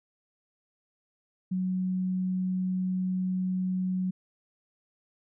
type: tone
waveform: sine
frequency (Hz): 185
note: F#3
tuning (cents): 0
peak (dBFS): -26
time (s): 1.51-4.11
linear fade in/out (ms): 10
effects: none